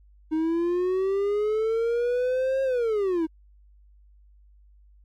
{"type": "linear two-way sweep", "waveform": "triangle", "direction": "up then down", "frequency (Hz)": [311.1, 539, 311.1], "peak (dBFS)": -20, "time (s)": [0.31, 3.27], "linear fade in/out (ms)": 20, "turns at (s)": 2.63, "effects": ["added 50 Hz sine -52 dBFS peak until 5.04 s", "AAC 64 kbps"]}